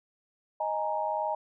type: chord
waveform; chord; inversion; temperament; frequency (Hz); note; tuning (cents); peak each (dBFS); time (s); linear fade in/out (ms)
sine; D# suspended fourth; none; equal; 622.3 / 830.6 / 932.3; D#5 / G#5 / A#5; 0 / 0 / 0; -32; 0.6-1.35; 5
effects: none